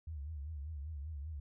sine tone with vibrato, 74.8 Hz, D2, 32 cents sharp, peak -40 dBFS, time 0.07-1.4 s, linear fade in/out 5 ms, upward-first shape triangle, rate 5.1 Hz, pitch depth 170 cents each way, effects none

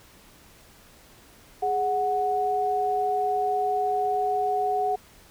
sine tone pair together, 415.3 / 739 Hz, G#4 / F#5, 0 / -2 cents, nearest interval minor seventh, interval 998 cents, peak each -28 / -23 dBFS, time 1.62-4.96 s, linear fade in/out 10 ms, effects pink hiss -53 dBFS RMS until 5.3 s

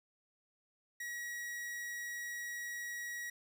45% pulse tone, 1911 Hz, A#6, 43 cents sharp, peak -40 dBFS, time 1-3.3 s, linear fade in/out 5 ms, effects none

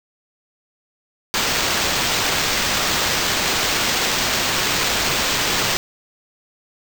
blue noise with sample-and-hold, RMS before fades -20 dBFS, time 1.34-5.77 s, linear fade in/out 0 ms, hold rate 11025 Hz, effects none

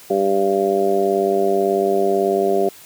harmonic tone, 98.2 Hz, G2, 4 cents sharp, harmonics 2 / 3 / 4 / 5 / 6 / 7, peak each -27 / -28 / -17 / -27 / -24 / -21 dBFS, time 0.1-2.69 s, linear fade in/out 5 ms, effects white hiss -43 dBFS RMS until 2.85 s + high-pass 60 Hz 12 dB/octave

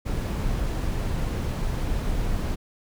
brown noise, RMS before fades -26 dBFS, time 0.05-2.56 s, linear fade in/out 20 ms, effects none

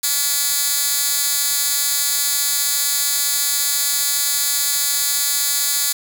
10% pulse tone with high-pass filter, 285.1 Hz, C#4, 49 cents sharp, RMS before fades -19 dBFS, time 0.03-5.93 s, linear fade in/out 10 ms, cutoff 6100 Hz, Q 0.63, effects none

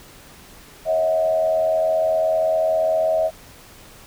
sine tone with frequency modulation, 640 Hz, D#5, 49 cents sharp, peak -16 dBFS, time 0.85-3.31 s, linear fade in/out 50 ms, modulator 85.1 Hz, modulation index 0.57, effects pink hiss -45 dBFS RMS until 4.06 s

